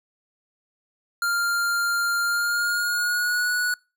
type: tone with pitch glide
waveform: square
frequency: 1396.9 to 1468 Hz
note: F6 to F#6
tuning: 0 to -14 cents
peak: -22 dBFS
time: 1.22-3.74 s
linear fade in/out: 2 ms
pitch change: +86 cents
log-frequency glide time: 2.23-3.51 s
effects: noise-tail reverb RT60 0.3 s tail -25 dB re dry